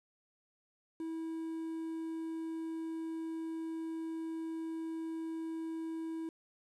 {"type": "tone with quantisation", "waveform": "triangle", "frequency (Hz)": 324.8, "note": "E4", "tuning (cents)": -26, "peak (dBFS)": -35, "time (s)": [1, 6.29], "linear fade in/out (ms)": 2, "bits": 10, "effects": ["resampled to 24000 Hz"]}